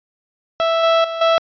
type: tone with level steps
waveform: 30% pulse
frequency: 659.3 Hz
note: E5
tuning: in tune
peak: -12 / -9 / -20 / -9 dBFS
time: 0.6-1.38 s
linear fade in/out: 0 ms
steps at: 0.83 / 1.04 / 1.21 s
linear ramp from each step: 5 ms
effects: resampled to 11025 Hz